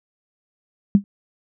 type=tone with exponential decay; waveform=sine; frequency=200 Hz; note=G3; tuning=35 cents sharp; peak=-5 dBFS; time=0.95-1.04 s; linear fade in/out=0 ms; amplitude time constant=18 ms; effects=none